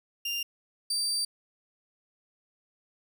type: tone pair in turn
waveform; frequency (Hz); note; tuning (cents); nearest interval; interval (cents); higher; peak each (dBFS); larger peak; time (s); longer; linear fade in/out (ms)
30% pulse; 2794 / 4664; F7 / D8; 0 / -13; major sixth; 887; second; -27 / -24; second; 0.25-0.43 / 0.9-1.25; second; 5
effects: none